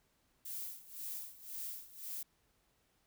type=noise with tremolo; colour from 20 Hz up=violet; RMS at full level=-42 dBFS; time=0.45-2.23 s; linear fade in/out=5 ms; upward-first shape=sine; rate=1.9 Hz; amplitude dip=85%; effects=pink hiss -75 dBFS RMS until 3.06 s